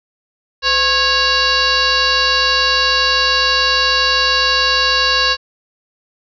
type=tone with frequency modulation; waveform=sine; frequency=2794 Hz; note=F7; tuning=in tune; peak=-11 dBFS; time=0.62-5.37 s; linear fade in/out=50 ms; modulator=571 Hz; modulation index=3.6; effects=none